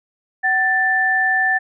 sine tone pair together, 756 / 1768.2 Hz, F#5 / A6, +37 / +8 cents, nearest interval octave + minor third, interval 1471 cents, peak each -21 / -15 dBFS, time 0.43-1.59 s, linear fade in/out 20 ms, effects none

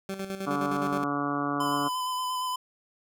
20% pulse tone with tremolo, 193.5 Hz, G3, 22 cents flat, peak -26 dBFS, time 0.09-1.04 s, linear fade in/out 2 ms, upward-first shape square, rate 9.6 Hz, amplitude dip 60%
harmonic tone, 143.5 Hz, D3, 40 cents flat, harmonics 1 / 2 / 3 / 4 / 5 / 6 / 7 / 8 / 9 / 10, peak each -39 / -30 / -39 / -39 / -36 / -42 / -40 / -32 / -38 / -39 dBFS, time 0.46-1.89 s, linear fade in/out 20 ms
square tone with vibrato, 1011 Hz, B5, 40 cents sharp, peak -29 dBFS, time 1.6-2.56 s, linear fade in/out 5 ms, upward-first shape square, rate 8.6 Hz, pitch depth 14 cents each way
effects none

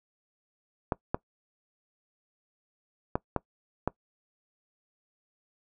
clicks, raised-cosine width 1 ms, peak -12 dBFS, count 5, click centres 0.922 / 1.145 / 3.155 / 3.363 / 3.876 s, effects noise-tail reverb RT60 0.1 s tail -22 dB re dry

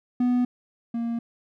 triangle tone pair in turn, 246.9 / 233 Hz, B3 / A#3, 0 / -1 cents, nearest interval minor second, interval 101 cents, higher first, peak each -17 / -23 dBFS, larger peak first, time 0.2-0.45 / 0.94-1.19 s, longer neither, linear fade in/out 5 ms, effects none

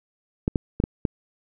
clicks, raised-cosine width 3 ms, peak -8 dBFS, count 5, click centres 0.479 / 0.558 / 0.801 / 0.839 / 1.052 s, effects none

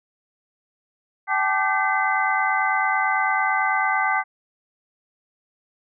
sine tone cluster, 772 / 861 / 1181 / 1541 / 2033 Hz, G5 / A5 / D6 / G6 / B6, -27 / -38 / +9 / -30 / +50 cents, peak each -25 dBFS, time 1.27-4.24 s, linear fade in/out 50 ms, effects none

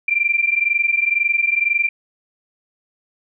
sine tone pair together, 2357 / 2379 Hz, D7 / D7, +6 / +22 cents, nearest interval unison, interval 16 cents, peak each -18 dBFS, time 0.08-1.89 s, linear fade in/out 5 ms, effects none

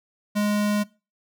square tone, 207.7 Hz, G#3, in tune, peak -21 dBFS, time 0.35-0.84 s, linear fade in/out 20 ms, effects noise-tail reverb RT60 0.3 s tail -21 dB re dry

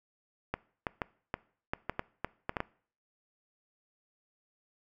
clicks, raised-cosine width 0.5 ms, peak -16 dBFS, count 11, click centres 0.54 / 0.868 / 1.018 / 1.341 / 1.735 / 1.896 / 1.994 / 2.246 / 2.494 / 2.568 / 2.604 s, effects noise-tail reverb RT60 0.5 s tail -22 dB re dry

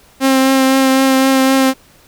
sawtooth tone with vibrato, 265.7 Hz, C4, 27 cents sharp, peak -5 dBFS, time 0.2-1.74 s, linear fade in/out 50 ms, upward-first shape triangle, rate 3.9 Hz, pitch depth 18 cents each way, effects pink hiss -47 dBFS RMS until 2.07 s

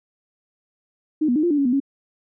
sine tone with pitch steps, 308 / 243.7 / 305.7 / 347.8 / 292.3 / 279 / 245.6 / 275.9 Hz, D#4 / B3 / D#4 / F4 / D4 / C#4 / B3 / C#4, -17 / -23 / -30 / -7 / -8 / +11 / -9 / -8 cents, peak -16 dBFS, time 1.21-1.802 s, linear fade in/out 10 ms, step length 74 ms, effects none

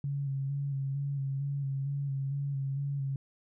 sine tone with vibrato, 138.59 Hz, C#3, in tune, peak -30 dBFS, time 0.04-3.16 s, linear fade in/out 2 ms, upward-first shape square, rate 2.2 Hz, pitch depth 27 cents each way, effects none

